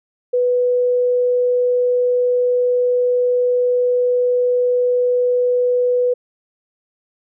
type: tone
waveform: sine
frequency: 493.9 Hz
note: B4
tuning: in tune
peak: -13 dBFS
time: 0.33-6.14 s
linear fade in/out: 10 ms
effects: none